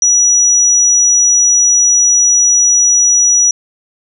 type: tone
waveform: sine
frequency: 5850 Hz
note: F#8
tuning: 21 cents flat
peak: -6 dBFS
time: 0.02-3.51 s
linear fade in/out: 2 ms
effects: none